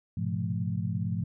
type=tone cluster; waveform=sine; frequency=104.3 / 122 / 133.5 / 173.1 / 214.1 Hz; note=G#2 / B2 / C3 / F3 / A3; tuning=+8 / -21 / +35 / -15 / -47 cents; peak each=-32 / -35 / -39 / -32 / -38 dBFS; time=0.17-1.24 s; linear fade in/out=5 ms; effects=none